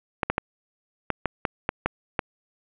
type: clicks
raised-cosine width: 0.5 ms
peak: -7 dBFS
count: 9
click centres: 0.232 / 0.3 / 0.381 / 1.103 / 1.257 / 1.452 / 1.691 / 1.86 / 2.192 s
effects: resampled to 8000 Hz + 8-bit